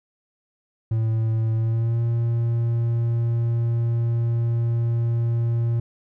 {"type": "tone with pitch glide", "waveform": "triangle", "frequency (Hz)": [111.9, 116.79], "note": ["A2", "A#2"], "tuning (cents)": [30, 4], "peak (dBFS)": -17, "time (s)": [0.91, 5.8], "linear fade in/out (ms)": 5, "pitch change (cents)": 74, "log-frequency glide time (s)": [1.57, 2.01], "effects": []}